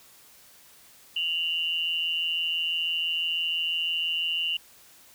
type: tone pair together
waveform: sine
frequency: 2794 / 2960 Hz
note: F7 / F#7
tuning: 0 / 0 cents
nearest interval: minor second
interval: 100 cents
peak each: -27 / -29 dBFS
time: 1.16-4.57 s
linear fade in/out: 5 ms
effects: white hiss -54 dBFS RMS until 5.14 s